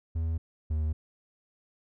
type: tone pair in turn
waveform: triangle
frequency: 81.3 / 77.5 Hz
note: E2 / D#2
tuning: -23 / -6 cents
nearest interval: minor second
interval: 83 cents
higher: first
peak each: -25 / -24 dBFS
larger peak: second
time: 0.15-0.38 / 0.7-0.93 s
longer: neither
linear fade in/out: 10 ms
effects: none